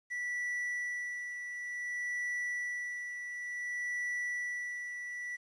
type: tone with tremolo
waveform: triangle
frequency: 1958 Hz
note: B6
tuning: 15 cents flat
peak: -31 dBFS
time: 0.1-5.37 s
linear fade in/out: 20 ms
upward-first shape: sine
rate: 0.56 Hz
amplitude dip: 50%
effects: resampled to 22050 Hz + 11-bit